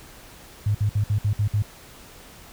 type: tone bursts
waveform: sine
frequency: 103.83 Hz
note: G#2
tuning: in tune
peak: -18 dBFS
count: 7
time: 0.66-1.624 s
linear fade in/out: 5 ms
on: 88 ms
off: 58 ms
effects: pink hiss -46 dBFS RMS until 2.52 s